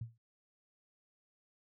sine tone with exponential decay, 115 Hz, A#2, 23 cents flat, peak -35 dBFS, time 0.01-0.18 s, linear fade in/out 5 ms, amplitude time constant 35 ms, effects none

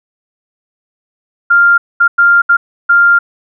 sine tone bursts at uneven times, 1396.9 Hz, F6, in tune, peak -4 dBFS, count 5, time 1.5-1.78 / 2-2.08 / 2.18-2.42 / 2.49-2.57 / 2.89-3.19 s, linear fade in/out 10 ms, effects none

